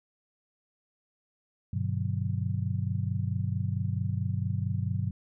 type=chord; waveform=sine; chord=G major seventh; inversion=none; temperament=just; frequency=98 / 122.5 / 147 / 183.75 Hz; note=G2 / B2 / D3 / F#3; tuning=0 / -14 / +2 / -12 cents; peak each=-30 / -32 / -36 / -36 dBFS; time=1.73-5.11 s; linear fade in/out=5 ms; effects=none